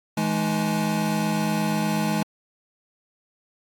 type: tone cluster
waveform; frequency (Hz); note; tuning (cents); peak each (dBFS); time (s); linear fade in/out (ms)
square; 162.3 / 210.6 / 310.9 / 847; E3 / G#3 / D#4 / G#5; -27 / +24 / -1 / +34; -28 / -25 / -32 / -31; 0.17-2.23; 5
effects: AAC 64 kbps